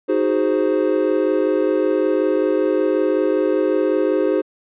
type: chord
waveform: triangle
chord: Ab dominant seventh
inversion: second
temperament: equal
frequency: 311.1 / 370 / 415.3 / 523.3 Hz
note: Eb4 / Gb4 / Ab4 / C5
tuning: 0 / 0 / 0 / 0 cents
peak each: -19 dBFS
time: 0.08-4.42 s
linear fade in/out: 20 ms
effects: resampled to 8000 Hz

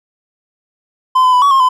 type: tone with pitch steps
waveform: triangle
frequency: 1027 / 1013 / 995 / 1128 / 1071 / 1016 Hz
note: C6 / B5 / B5 / C#6 / C6 / B5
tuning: -33 / +44 / +13 / +30 / +40 / +49 cents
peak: -5 dBFS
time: 1.15-1.69 s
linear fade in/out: 10 ms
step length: 90 ms
effects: none

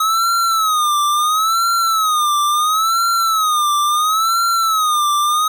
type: tone with vibrato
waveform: square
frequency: 1270 Hz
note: D#6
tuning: 35 cents sharp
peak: -14 dBFS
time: 0-5.48 s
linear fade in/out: 5 ms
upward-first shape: sine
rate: 0.73 Hz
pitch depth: 130 cents each way
effects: none

